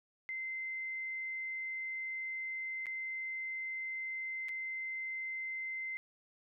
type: tone with dropouts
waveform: sine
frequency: 2073 Hz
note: C7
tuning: 17 cents flat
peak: -37 dBFS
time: 0.29-5.97 s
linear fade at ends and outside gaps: 0 ms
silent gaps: 2.858-2.867 / 4.485-4.491 s
effects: none